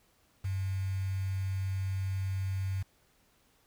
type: tone with quantisation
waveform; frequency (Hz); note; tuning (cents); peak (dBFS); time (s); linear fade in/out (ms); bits
sine; 95.9; G2; -37; -30; 0.44-2.83; 10; 8
effects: pink hiss -68 dBFS RMS until 3.66 s